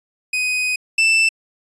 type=tone pair in turn; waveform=40% pulse; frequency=2500 / 2656 Hz; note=D#7 / E7; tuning=+8 / +12 cents; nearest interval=minor second; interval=104 cents; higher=second; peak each=-17 / -11 dBFS; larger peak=second; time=0.33-0.76 / 0.98-1.29 s; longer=first; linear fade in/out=5 ms; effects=resampled to 22050 Hz